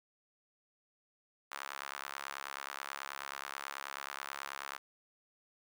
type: tone with high-pass filter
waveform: sawtooth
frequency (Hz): 69.3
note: C#2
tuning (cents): 0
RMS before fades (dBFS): -44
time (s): 1.51-4.78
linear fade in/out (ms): 10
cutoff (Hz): 1200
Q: 1.8
effects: none